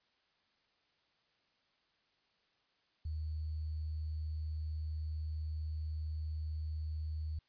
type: tone with sample-and-hold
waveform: sine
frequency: 77.78 Hz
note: D#2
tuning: in tune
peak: -36 dBFS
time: 3.05-7.39 s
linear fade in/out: 5 ms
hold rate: 4410 Hz
effects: white hiss -75 dBFS RMS until 7.48 s + resampled to 11025 Hz